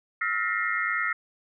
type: tone cluster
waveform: sine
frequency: 1302 / 1405 / 1812 / 1921 / 2115 Hz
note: E6 / F6 / A#6 / B6 / C7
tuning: -22 / +10 / -50 / -48 / +18 cents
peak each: -31 dBFS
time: 0.21-1.13 s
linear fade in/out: 5 ms
effects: none